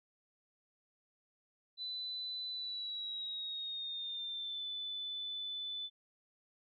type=tone with pitch glide; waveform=sine; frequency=4000 to 3502 Hz; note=B7 to A7; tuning=+21 to -9 cents; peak=-38 dBFS; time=1.77-5.9 s; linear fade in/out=50 ms; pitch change=-230 cents; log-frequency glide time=2.51-4.67 s; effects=MP3 64 kbps